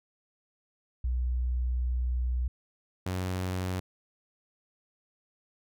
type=tone pair in turn; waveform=sine / sawtooth; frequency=61.74 / 92.21 Hz; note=B1 / F#2; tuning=0 / -5 cents; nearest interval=perfect fifth; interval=695 cents; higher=second; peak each=-26 dBFS; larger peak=neither; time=1.04-2.48 / 3.06-3.8 s; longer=first; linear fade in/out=5 ms; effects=none